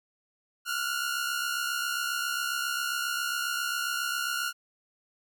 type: tone pair together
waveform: sawtooth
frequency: 1384 / 1451.4 Hz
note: F6 / F#6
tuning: -16 / -34 cents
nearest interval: minor second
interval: 82 cents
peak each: -28 dBFS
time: 0.65-4.53 s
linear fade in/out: 50 ms
effects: none